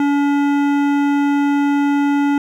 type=tone with hard clipping; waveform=triangle; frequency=285 Hz; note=C#4; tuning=48 cents sharp; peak=-15 dBFS; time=0-2.38 s; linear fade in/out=2 ms; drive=18 dB; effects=none